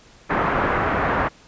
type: low-pass noise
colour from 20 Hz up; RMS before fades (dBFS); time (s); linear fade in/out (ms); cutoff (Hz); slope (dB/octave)
white; -21; 0.29-1.29; 20; 1600; 24
effects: pink hiss -50 dBFS RMS until 1.47 s + resampled to 16000 Hz